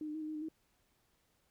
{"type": "tone with pitch steps", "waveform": "sine", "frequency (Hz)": [307, 302, 314.9, 307.1, 310.6, 303.8, 317.4], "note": ["D#4", "D4", "D#4", "D#4", "D#4", "D#4", "D#4"], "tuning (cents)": [-23, 48, 21, -23, -3, -41, 35], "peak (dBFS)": -38, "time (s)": [0.01, 0.486], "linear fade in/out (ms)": 2, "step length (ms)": 68, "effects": ["pink hiss -75 dBFS RMS until 1.5 s"]}